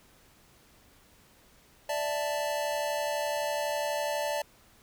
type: chord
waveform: square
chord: D suspended second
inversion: none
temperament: equal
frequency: 587.3 / 659.3 / 880 Hz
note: D5 / E5 / A5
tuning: 0 / 0 / 0 cents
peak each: -32 / -37 / -35 dBFS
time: 1.89-4.42 s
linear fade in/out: 5 ms
effects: pink hiss -60 dBFS RMS until 4.82 s